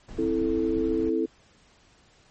brown noise, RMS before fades -38 dBFS, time 0.08-1.1 s, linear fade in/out 10 ms
sine chord, A minor, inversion first, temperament equal, 261.6 / 329.6 / 440 Hz, C4 / E4 / A4, 0 / 0 / 0 cents, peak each -29 / -25 / -27 dBFS, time 0.18-1.26 s, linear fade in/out 10 ms
effects pink hiss -59 dBFS RMS until 2.3 s + MP3 32 kbps

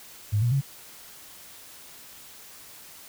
sine tone with pitch steps, 104.4 / 119.92 / 137.76 Hz, G#2 / A#2 / C#3, +10 / +49 / -10 cents, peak -20 dBFS, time 0.32-0.614 s, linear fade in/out 20 ms, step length 98 ms, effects white hiss -47 dBFS RMS until 3.08 s

